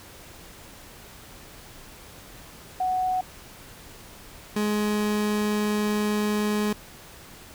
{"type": "tone pair in turn", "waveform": ["sine", "30% pulse"], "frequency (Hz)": [741, 209.8], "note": ["F#5", "G#3"], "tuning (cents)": [2, 18], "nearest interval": "octave + minor seventh", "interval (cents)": 2184, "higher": "first", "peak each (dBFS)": [-22, -20], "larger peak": "second", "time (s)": [[2.8, 3.21], [4.56, 6.73]], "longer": "second", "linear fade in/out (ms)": 5, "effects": ["pink hiss -46 dBFS RMS until 7.54 s"]}